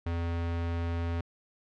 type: tone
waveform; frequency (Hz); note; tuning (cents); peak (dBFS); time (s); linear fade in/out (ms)
square; 84.7; E2; +48; -30; 0.06-1.21; 5
effects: low-pass 3000 Hz 12 dB/octave